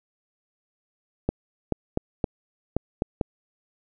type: clicks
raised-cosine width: 2 ms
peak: -9 dBFS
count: 7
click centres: 1.29 / 1.723 / 1.974 / 2.242 / 2.766 / 3.021 / 3.212 s
effects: none